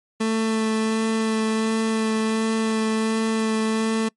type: tone with vibrato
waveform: 30% pulse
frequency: 221.2 Hz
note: A3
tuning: 9 cents sharp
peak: -17 dBFS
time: 0.2-4.09 s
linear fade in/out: 10 ms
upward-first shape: sine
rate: 1.4 Hz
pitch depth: 11 cents each way
effects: noise-tail reverb RT60 0.1 s tail -25 dB re dry + MP3 48 kbps